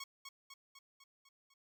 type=tone with echo; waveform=10% pulse; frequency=1100 Hz; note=C#6; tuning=14 cents flat; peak=-35 dBFS; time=0-0.04 s; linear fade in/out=5 ms; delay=250 ms; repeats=6; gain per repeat=-4 dB; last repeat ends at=1.54 s; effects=none